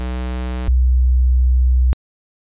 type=tone pair in turn; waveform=square / sine; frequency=62.4 / 62.91 Hz; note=B1 / B1; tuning=+19 / +33 cents; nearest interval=unison; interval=14 cents; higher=second; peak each=-21 / -10 dBFS; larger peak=second; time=0-0.68 / 0.68-1.93 s; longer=second; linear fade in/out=0 ms; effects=resampled to 8000 Hz